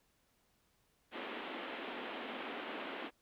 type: band-pass noise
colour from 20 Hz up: pink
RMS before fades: -44 dBFS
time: 1.11-3.11 s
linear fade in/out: 50 ms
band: 230 to 3400 Hz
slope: 48 dB/octave
effects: pink hiss -75 dBFS RMS until 3.21 s